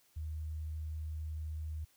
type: tone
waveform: sine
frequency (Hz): 77.78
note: D#2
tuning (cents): 0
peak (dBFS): -37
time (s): 0.16-1.85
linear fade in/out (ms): 10
effects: white hiss -69 dBFS RMS until 1.96 s